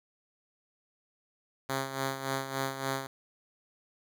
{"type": "tone with tremolo", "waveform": "5% pulse", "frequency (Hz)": 134.9, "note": "C#3", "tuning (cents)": -47, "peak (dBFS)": -18, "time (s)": [1.69, 3.07], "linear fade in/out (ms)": 5, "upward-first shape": "sine", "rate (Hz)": 3.5, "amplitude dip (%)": 65, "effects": []}